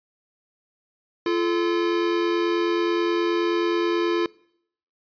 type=tone pair together; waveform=square; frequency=343.9 / 433.3 Hz; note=F4 / A4; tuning=-27 / -27 cents; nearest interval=major third; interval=400 cents; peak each=-22 / -28 dBFS; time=1.26-4.26 s; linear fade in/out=2 ms; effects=noise-tail reverb RT60 0.7 s tail -23 dB re dry + resampled to 11025 Hz